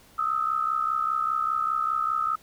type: tone pair together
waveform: sine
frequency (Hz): 1250 / 1315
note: D#6 / E6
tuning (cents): +8 / -5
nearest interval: minor second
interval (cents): 87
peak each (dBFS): -26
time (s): 0.18-2.36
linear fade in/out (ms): 10
effects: pink hiss -55 dBFS RMS until 2.42 s